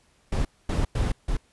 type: noise bursts at uneven times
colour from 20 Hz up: brown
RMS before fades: -24 dBFS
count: 4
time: 0.32-0.45 / 0.69-0.85 / 0.95-1.12 / 1.28-1.37 s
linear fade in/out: 5 ms
effects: pink hiss -63 dBFS RMS until 1.52 s + resampled to 24000 Hz